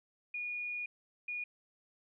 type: tone bursts at uneven times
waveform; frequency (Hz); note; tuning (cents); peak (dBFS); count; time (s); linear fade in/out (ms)
sine; 2445; D#7; -31; -36; 2; 0.34-0.86 / 1.28-1.44; 5
effects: none